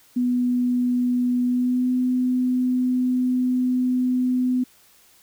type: tone with pitch glide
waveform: sine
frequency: 246.9 to 252.1 Hz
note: B3 to B3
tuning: 0 to +36 cents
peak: -18 dBFS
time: 0.16-4.64 s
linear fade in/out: 10 ms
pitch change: +36 cents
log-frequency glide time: 1.46-1.91 s
effects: white hiss -55 dBFS RMS until 5.22 s